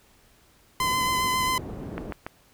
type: low-pass noise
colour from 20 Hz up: white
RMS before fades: -36 dBFS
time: 0.8-2.12 s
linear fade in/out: 5 ms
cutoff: 330 Hz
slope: 12 dB/octave
type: tone with vibrato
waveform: sawtooth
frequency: 1023 Hz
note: C6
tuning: 39 cents flat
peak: -19 dBFS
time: 0.8-1.58 s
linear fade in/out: 2 ms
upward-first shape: sine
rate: 7.4 Hz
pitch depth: 16 cents each way
type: click train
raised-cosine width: 0.5 ms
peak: -17 dBFS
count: 3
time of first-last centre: 1.98-2.265 s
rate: 7.01 Hz
effects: pink hiss -59 dBFS RMS until 2.53 s